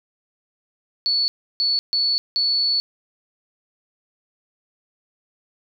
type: tone bursts at uneven times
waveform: sine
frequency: 4435 Hz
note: C#8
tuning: in tune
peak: -17 dBFS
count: 4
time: 1.06-1.28 / 1.6-1.79 / 1.93-2.18 / 2.36-2.8 s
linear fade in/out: 0 ms
effects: none